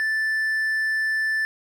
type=tone; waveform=triangle; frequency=1760 Hz; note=A6; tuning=in tune; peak=-19 dBFS; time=0-1.45 s; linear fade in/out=0 ms; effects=none